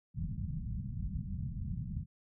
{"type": "low-pass noise", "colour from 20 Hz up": "white", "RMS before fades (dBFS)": -38, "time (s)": [0.14, 2.06], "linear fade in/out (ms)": 50, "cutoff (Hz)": 190, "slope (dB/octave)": 48, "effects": []}